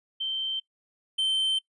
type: tone pair in turn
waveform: sine / triangle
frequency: 3117 / 3103 Hz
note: G7 / G7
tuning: -11 / -18 cents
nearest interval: unison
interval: 7 cents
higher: first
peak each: -27 / -21 dBFS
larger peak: second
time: 0.2-0.6 / 1.18-1.59 s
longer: second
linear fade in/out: 10 ms
effects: noise-tail reverb RT60 0.1 s tail -21 dB re dry + resampled to 24000 Hz